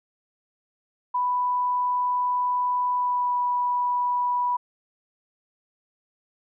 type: tone with pitch glide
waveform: sine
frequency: 990 to 981.5 Hz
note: B5 to B5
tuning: +4 to -11 cents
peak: -21 dBFS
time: 1.14-4.57 s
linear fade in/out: 10 ms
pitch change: -15 cents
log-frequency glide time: 2.94-3.39 s
effects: none